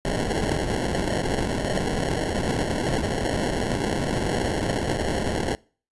white noise with sample-and-hold, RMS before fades -25 dBFS, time 0.05-5.55 s, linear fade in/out 0 ms, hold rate 1225 Hz, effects noise-tail reverb RT60 0.4 s tail -24 dB re dry + resampled to 24000 Hz

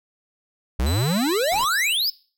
square exponential sweep, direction up, 56.5 to 5340 Hz, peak -20 dBFS, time 0.79-2.1 s, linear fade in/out 5 ms
sawtooth tone with pitch glide, 3995 to 3940 Hz, B7 to B7, +19 to -5 cents, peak -27 dBFS, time 0.86-1.93 s, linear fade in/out 5 ms, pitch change -24 cents, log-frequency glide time 1.23-1.75 s
pink noise, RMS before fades -36 dBFS, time 1.51-1.65 s, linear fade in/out 10 ms
effects noise-tail reverb RT60 0.4 s tail -22 dB re dry

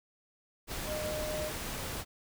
sine tone in noise, 612 Hz, D#5, 29 cents flat, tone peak -35 dBFS, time 0.85-1.52 s, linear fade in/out 50 ms, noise pink, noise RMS -38 dBFS, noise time 0.67-2.05 s, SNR 0 dB, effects none

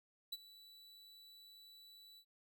45% pulse tone with ADSR envelope, 3951 Hz, B7, in tune, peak -39 dBFS, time 0.32-2.25 s, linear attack 9 ms, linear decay 34 ms, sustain -19 dB, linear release 71 ms, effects none

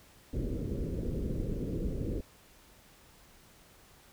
pink low-pass noise, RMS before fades -34 dBFS, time 0.33-2.21 s, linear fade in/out 5 ms, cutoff 500 Hz, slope 48 dB/octave, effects pink hiss -59 dBFS RMS until 4.12 s

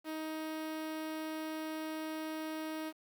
sawtooth tone with notch filter, 314.2 Hz, D#4, 17 cents sharp, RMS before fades -40 dBFS, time 0.04-2.93 s, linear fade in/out 50 ms, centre 6800 Hz, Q 1.4, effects 10-bit

